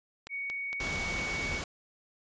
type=click train; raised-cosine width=0.2 ms; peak=-23 dBFS; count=5; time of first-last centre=0.27-1.19 s; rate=4.35 Hz
type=tone; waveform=sine; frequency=2234 Hz; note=C#7; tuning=13 cents sharp; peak=-33 dBFS; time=0.29-1.62 s; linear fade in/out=50 ms
type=noise; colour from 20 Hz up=pink; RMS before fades=-36 dBFS; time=0.8-1.64 s; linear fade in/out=2 ms
effects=resampled to 16000 Hz